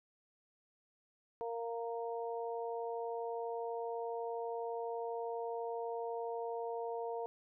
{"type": "harmonic tone", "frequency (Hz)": 232.1, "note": "A#3", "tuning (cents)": -7, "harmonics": [2, 3, 4], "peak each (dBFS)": [-39, -43, -45], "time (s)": [1.41, 7.26], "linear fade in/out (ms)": 0, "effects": []}